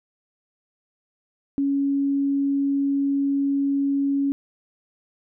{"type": "tone", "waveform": "sine", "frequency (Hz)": 278.5, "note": "C#4", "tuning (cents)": 8, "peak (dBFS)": -19, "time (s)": [1.58, 4.32], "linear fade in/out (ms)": 0, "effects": []}